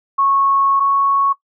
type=tone pair in turn; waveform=sine; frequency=1100 / 1107 Hz; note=C#6 / C#6; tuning=-14 / -3 cents; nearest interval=unison; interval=11 cents; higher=second; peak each=-12 dBFS; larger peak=neither; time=0.18-0.8 / 0.8-1.33 s; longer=first; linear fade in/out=10 ms; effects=noise-tail reverb RT60 0.1 s tail -17 dB re dry